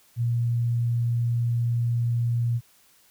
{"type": "tone", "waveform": "sine", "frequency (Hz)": 118.4, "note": "A#2", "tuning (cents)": 27, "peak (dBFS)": -21, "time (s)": [0.16, 2.61], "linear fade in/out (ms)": 50, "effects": ["white hiss -59 dBFS RMS until 3.1 s"]}